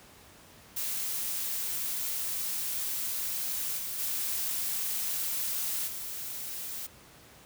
blue noise with level steps, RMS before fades -33 / -36 / -32 / -38 dBFS, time 0.76-6.87 s, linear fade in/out 10 ms, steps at 3.77 / 3.98 / 5.86 s, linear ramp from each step 20 ms, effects pink hiss -54 dBFS RMS until 7.45 s + high-pass 60 Hz 12 dB/octave

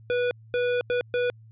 square tone bursts at uneven times, 489.8 Hz, B4, 14 cents flat, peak -23 dBFS, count 4, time 0.1-0.31 / 0.54-0.81 / 0.9-1.01 / 1.14-1.3 s, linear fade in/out 0 ms, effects added 111 Hz sine -47 dBFS peak until 1.51 s + resampled to 8000 Hz

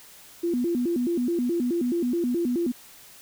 sine tone with vibrato, 289.9 Hz, D4, 22 cents flat, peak -22 dBFS, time 0.43-2.72 s, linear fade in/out 10 ms, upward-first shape square, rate 4.7 Hz, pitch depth 290 cents each way, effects white hiss -49 dBFS RMS until 3.21 s

